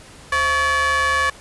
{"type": "ring-modulated tone", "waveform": "square", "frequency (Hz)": 298.4, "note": "D4", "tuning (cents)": 28, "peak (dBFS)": -14, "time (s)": [0.32, 1.3], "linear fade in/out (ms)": 5, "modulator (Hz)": 1420, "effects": ["pink hiss -43 dBFS RMS until 1.4 s", "resampled to 24000 Hz"]}